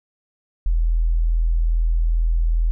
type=tone; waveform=sine; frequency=41.2 Hz; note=E1; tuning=in tune; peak=-15 dBFS; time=0.66-2.71 s; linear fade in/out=0 ms; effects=none